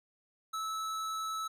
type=tone with hard clipping; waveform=sine; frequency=1305 Hz; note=E6; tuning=18 cents flat; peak=-36 dBFS; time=0.53-1.48 s; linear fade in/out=10 ms; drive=16 dB; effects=none